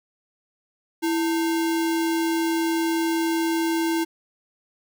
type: tone with sample-and-hold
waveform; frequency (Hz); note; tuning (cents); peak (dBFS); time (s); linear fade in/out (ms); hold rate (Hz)
sine; 329.6; E4; 0; -20; 1.02-4.05; 20; 1225
effects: none